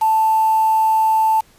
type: tone with quantisation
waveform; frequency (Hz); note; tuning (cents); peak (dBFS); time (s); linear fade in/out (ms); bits
sine; 880; A5; 0; -12; 0.01-1.41; 10; 5
effects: pink hiss -52 dBFS RMS until 1.58 s + resampled to 32000 Hz